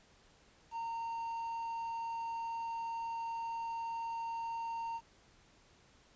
triangle tone with quantisation, 919 Hz, A#5, 25 cents flat, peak -35 dBFS, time 0.71-5.01 s, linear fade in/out 50 ms, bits 10, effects pink hiss -65 dBFS RMS until 6.15 s + resampled to 16000 Hz

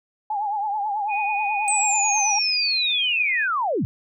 sine tone with vibrato, 830 Hz, G#5, 1 cent flat, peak -22 dBFS, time 0.3-2.39 s, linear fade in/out 5 ms, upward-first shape triangle, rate 9.2 Hz, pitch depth 100 cents each way
sine tone, 2476 Hz, D#7, 9 cents flat, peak -25 dBFS, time 1.08-3.48 s, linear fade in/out 50 ms
sine linear sweep, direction down, 8200 to 92.5 Hz, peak -20 dBFS, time 1.68-3.85 s, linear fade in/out 0 ms
effects none

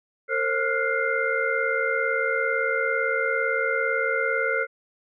sine tone cluster, 456.2 / 534 / 1392 / 1452 / 2099 Hz, A#4 / C5 / F6 / F#6 / C7, -37 / +35 / -6 / -33 / +5 cents, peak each -28 dBFS, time 0.28-4.67 s, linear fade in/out 50 ms, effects none

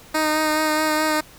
10% pulse tone with vibrato, 309.3 Hz, D#4, 10 cents flat, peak -10 dBFS, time 0.14-1.21 s, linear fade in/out 10 ms, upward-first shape sine, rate 4.7 Hz, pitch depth 18 cents each way, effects pink hiss -46 dBFS RMS until 1.38 s

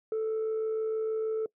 sine tone with amplitude modulation, 440 Hz, A4, in tune, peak -24 dBFS, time 0.12-1.46 s, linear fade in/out 2 ms, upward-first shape sine, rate 66.4 Hz, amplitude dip 30%, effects noise-tail reverb RT60 0.1 s tail -23 dB re dry + tanh soft clip ceiling -26 dBFS

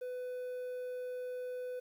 triangle tone, 500 Hz, B4, 21 cents sharp, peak -36 dBFS, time 0.01-1.8 s, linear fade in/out 10 ms, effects 11-bit

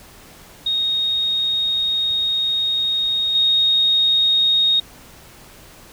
sine tone with level steps, 3729 Hz, A#7, in tune, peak -17 / -13 dBFS, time 0.66-4.8 s, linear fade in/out 5 ms, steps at 3.35 s, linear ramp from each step 2 ms, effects pink hiss -44 dBFS RMS until 5.92 s

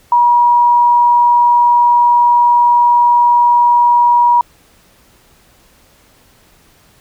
sine tone, 960 Hz, B5, 49 cents flat, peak -6 dBFS, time 0.12-4.41 s, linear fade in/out 2 ms, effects pink hiss -49 dBFS RMS until 7 s

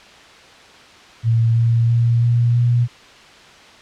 sine tone with pitch steps, 114.7 / 116.1 / 117.52 / 118.95 / 120.4 Hz, A#2 / A#2 / A#2 / A#2 / B2, -28 / -7 / +14 / +35 / -44 cents, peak -12 dBFS, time 1.23-2.88 s, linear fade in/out 50 ms, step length 330 ms, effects white hiss -43 dBFS RMS until 3.81 s + low-pass 4000 Hz 12 dB/octave

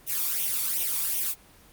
blue noise with flanger, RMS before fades -27 dBFS, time 0.06-1.35 s, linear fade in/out 50 ms, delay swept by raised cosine 0.32 to 0.9 ms, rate 2.7 Hz, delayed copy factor +0.7, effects pink hiss -54 dBFS RMS until 1.72 s + Opus 24 kbps

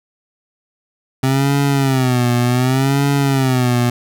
25% pulse tone with vibrato, 130.81 Hz, C3, in tune, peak -9 dBFS, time 1.23-3.9 s, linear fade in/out 5 ms, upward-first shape sine, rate 0.67 Hz, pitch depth 130 cents each way, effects none

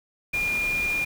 sine tone in noise, 2414 Hz, D7, 47 cents sharp, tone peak -23 dBFS, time 0.33-1.05 s, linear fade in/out 10 ms, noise pink, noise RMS -36 dBFS, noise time 0.33-1.05 s, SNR +10 dB, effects none

